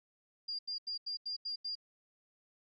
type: tone bursts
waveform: sine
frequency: 4803 Hz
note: D8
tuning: 38 cents sharp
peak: -36 dBFS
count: 7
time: 0.48-1.754 s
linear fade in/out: 10 ms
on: 110 ms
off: 84 ms
effects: none